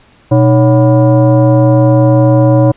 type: tone with frequency modulation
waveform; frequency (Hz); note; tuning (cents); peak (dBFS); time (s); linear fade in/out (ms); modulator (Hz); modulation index
sine; 123.8; B2; +5; -4; 0.31-2.72; 10; 433; 1.1
effects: pink hiss -46 dBFS RMS until 2.76 s + resampled to 8000 Hz